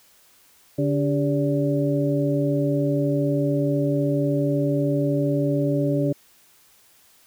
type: harmonic tone with a mistuned harmonic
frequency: 143.9 Hz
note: D3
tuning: 35 cents flat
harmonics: 1 / 2 / 3 / 4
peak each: -23 / -23 / -28 / -26 dBFS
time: 0.78-6.13 s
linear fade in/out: 10 ms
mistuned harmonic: 3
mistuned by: -130 cents
effects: white hiss -56 dBFS RMS until 7.26 s